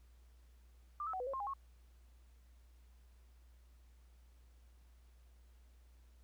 sine tone with pitch steps, 1189 / 1302 / 751 / 497.9 / 545 / 1063 / 812 / 1093 Hz, D6 / E6 / F#5 / B4 / C#5 / C6 / G#5 / C#6, +21 / -22 / +26 / +14 / -29 / +27 / -39 / -25 cents, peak -38 dBFS, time 1-1.536 s, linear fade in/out 2 ms, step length 67 ms, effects added 60 Hz sine -60 dBFS peak until 6.23 s + pink hiss -75 dBFS RMS until 6.23 s

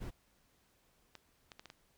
brown noise, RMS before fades -42 dBFS, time 0-0.11 s, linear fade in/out 20 ms
clicks, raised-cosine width 0.2 ms, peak -32 dBFS, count 5, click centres 1.153 / 1.518 / 1.595 / 1.657 / 1.701 s
effects pink hiss -72 dBFS RMS until 1.97 s

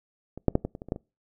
clicks, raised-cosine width 2 ms, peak -24 / -6 / -7 / -16 / -24 / -25 / -28 / -13 / -25 dBFS, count 9, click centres 0.376 / 0.483 / 0.554 / 0.65 / 0.751 / 0.819 / 0.886 / 0.921 / 0.961 s, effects noise-tail reverb RT60 0.3 s tail -26 dB re dry

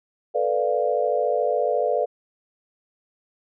sine chord, B half-diminished seventh, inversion third, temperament equal, 440 / 493.9 / 587.3 / 698.5 Hz, A4 / B4 / D5 / F5, 0 / 0 / 0 / 0 cents, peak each -26 / -24 / -24 / -26 dBFS, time 0.34-2.06 s, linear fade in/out 20 ms, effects none

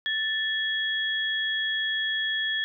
sine tone pair together, 1760 / 3322 Hz, A6 / G#7, 0 / 0 cents, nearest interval major seventh, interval 1100 cents, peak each -27 / -28 dBFS, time 0.06-2.64 s, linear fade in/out 0 ms, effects none

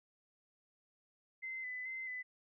sine tone with vibrato, 2035 Hz, C7, 49 cents flat, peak -40 dBFS, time 1.42-2.23 s, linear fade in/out 20 ms, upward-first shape square, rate 2.3 Hz, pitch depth 26 cents each way, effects none

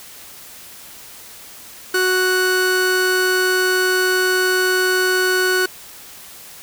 45% pulse tone pair together, 370 / 1480 Hz, F#4 / F#6, 0 / 0 cents, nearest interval 2 octaves, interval 2400 cents, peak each -18 dBFS, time 1.94-5.66 s, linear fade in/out 5 ms, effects white hiss -39 dBFS RMS until 6.62 s

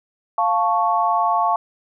sine chord, F augmented, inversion none, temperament equal, 698.5 / 880 / 1108.7 Hz, F5 / A5 / C#6, 0 / 0 / 0 cents, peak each -20 dBFS, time 0.38-1.56 s, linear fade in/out 2 ms, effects none

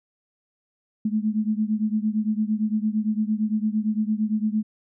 sine beating tone pair, 211.9 / 220.7 Hz, G#3 / A3, +35 / +5 cents, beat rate 8.8 Hz, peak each -23 / -25 dBFS, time 1.05-4.63 s, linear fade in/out 5 ms, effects none

